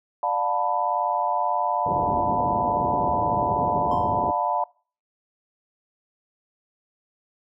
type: chord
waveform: sine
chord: B half-diminished seventh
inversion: first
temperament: just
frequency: 592.7 / 711.2 / 889 / 987.8 Hz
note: D5 / F5 / A5 / B5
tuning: +16 / +31 / +18 / 0 cents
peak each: -30 / -26 / -26 / -26 dBFS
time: 0.23-4.64 s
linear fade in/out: 2 ms
type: low-pass noise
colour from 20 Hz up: pink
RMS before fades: -27 dBFS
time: 1.86-4.31 s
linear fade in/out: 2 ms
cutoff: 880 Hz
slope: 48 dB/octave
type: tone with exponential decay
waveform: triangle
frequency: 1046.5 Hz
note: C6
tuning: in tune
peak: -26 dBFS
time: 3.91-4.34 s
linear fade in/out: 5 ms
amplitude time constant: 93 ms
effects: noise-tail reverb RT60 0.4 s tail -23 dB re dry + high-pass 100 Hz 12 dB/octave